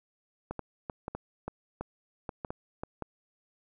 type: clicks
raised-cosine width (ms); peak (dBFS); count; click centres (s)
1; -21; 12; 0.51 / 0.593 / 0.898 / 1.081 / 1.15 / 1.48 / 1.81 / 2.292 / 2.448 / 2.505 / 2.835 / 3.023
effects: none